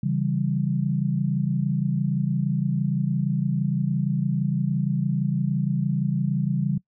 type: chord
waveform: sine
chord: C# diminished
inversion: none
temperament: equal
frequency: 138.59 / 164.81 / 196 Hz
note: C#3 / E3 / G3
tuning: 0 / 0 / 0 cents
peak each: -24 / -26 / -26 dBFS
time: 0.03-6.78 s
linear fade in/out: 5 ms
effects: noise-tail reverb RT60 0.1 s tail -22 dB re dry